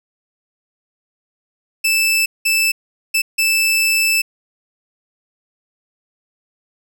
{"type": "tone bursts at uneven times", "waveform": "sawtooth", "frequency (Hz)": 2637, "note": "E7", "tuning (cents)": 0, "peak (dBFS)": -10, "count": 4, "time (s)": [[1.84, 2.26], [2.45, 2.72], [3.14, 3.22], [3.38, 4.22]], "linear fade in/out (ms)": 10, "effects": []}